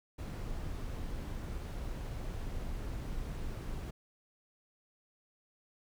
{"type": "noise", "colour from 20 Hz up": "brown", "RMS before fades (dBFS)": -39, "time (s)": [0.18, 3.91], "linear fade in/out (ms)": 10, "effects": []}